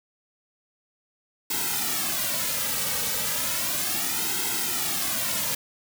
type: noise with flanger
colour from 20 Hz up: white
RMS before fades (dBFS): -27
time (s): 1.5-5.55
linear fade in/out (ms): 5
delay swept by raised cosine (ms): 1.7 to 2.9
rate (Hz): 0.34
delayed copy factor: -0.95
effects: none